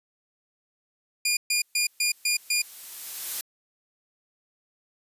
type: tone bursts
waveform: 15% pulse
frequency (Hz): 2421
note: D#7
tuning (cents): -48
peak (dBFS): -15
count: 6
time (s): 1.25-2.62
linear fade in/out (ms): 5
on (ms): 120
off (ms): 130
type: noise with exponential growth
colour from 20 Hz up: blue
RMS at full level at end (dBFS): -28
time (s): 1.52-3.41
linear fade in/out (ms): 2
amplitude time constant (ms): 410
effects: resampled to 32000 Hz